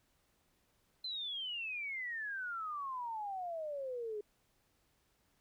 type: exponential sweep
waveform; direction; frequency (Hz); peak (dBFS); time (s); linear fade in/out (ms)
sine; down; 4119 to 409.2; -38; 1.04-4.21; 5
effects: pink hiss -75 dBFS RMS until 5.4 s